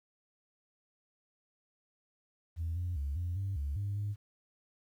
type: tone with pitch steps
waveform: sine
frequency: 82.5 / 88.6 / 70.5 / 87.4 / 97.6 / 71.2 / 100.8 / 102.9 Hz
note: E2 / F2 / C#2 / F2 / G2 / C#2 / G2 / G#2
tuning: +2 / +25 / +30 / +2 / -7 / +47 / +49 / -16 cents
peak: -31 dBFS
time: 2.56-4.16 s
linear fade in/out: 50 ms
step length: 200 ms
effects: tanh soft clip ceiling -29 dBFS + 11-bit